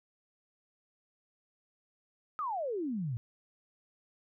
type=exponential sweep; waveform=sine; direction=down; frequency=1296 to 110 Hz; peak=-32 dBFS; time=2.39-3.17 s; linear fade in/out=0 ms; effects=none